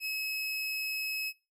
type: tone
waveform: 30% pulse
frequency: 2570 Hz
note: E7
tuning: 45 cents flat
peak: -30 dBFS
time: 0-1.33 s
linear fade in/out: 50 ms
effects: noise-tail reverb RT60 0.3 s tail -23 dB re dry